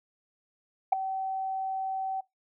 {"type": "tone with ADSR envelope", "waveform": "sine", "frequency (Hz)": 766, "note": "G5", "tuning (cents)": -40, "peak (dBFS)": -14, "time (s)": [0.92, 2.21], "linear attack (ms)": 9, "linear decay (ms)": 6, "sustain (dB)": -15, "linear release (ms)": 11, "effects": ["noise-tail reverb RT60 0.2 s tail -23 dB re dry", "tanh soft clip ceiling -13 dBFS"]}